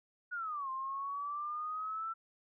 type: exponential two-way sweep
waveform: sine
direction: down then up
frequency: 1480 to 1046.5 to 1342 Hz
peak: -36 dBFS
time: 0.31-2.14 s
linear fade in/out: 20 ms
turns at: 0.7 s
effects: none